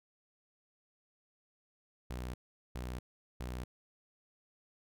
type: tone bursts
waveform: sawtooth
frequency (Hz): 61.9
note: B1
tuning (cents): +5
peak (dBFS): -35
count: 3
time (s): 2.1-3.64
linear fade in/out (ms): 5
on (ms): 240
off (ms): 410
effects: none